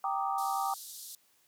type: chord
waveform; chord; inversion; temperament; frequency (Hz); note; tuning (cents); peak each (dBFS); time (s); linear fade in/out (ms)
sine; Eb major seventh; first; equal with one note detuned; 784 / 929.1 / 1174.7 / 1244.5; G5 / Bb5 / D6 / Eb6; 0 / -6 / 0 / 0; -32 / -37 / -35 / -38; 0.04-0.74; 2
type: band-pass noise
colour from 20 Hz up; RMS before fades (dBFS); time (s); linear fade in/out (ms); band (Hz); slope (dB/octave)
white; -46; 0.38-1.15; 2; 3600 to 14000; 48
effects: white hiss -68 dBFS RMS until 1.47 s + high-pass 100 Hz 12 dB/octave